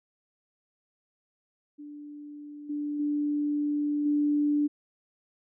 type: tone with level steps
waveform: sine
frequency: 293.7 Hz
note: D4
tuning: in tune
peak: -40 / -29 / -25 / -22 dBFS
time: 1.78-4.68 s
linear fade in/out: 20 ms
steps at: 2.69 / 2.99 / 4.05 s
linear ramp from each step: 10 ms
effects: none